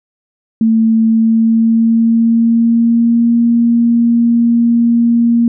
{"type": "tone with pitch glide", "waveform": "sine", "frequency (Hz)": [223.9, 234.4], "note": ["A3", "A#3"], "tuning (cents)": [30, 10], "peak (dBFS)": -7, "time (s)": [0.61, 5.48], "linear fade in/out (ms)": 2, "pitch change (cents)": 80, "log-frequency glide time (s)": [1.08, 3.34], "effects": []}